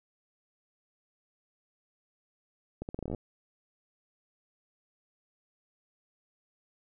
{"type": "accelerating click train", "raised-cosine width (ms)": 2, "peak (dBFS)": -23, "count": 12, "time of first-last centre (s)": [2.82, 3.147], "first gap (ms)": 69, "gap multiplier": 0.81, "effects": []}